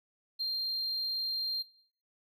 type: tone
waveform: triangle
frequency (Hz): 4186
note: C8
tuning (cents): 0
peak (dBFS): -28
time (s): 0.39-1.63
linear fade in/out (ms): 20
effects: noise-tail reverb RT60 0.6 s tail -21 dB re dry + tanh soft clip ceiling -28 dBFS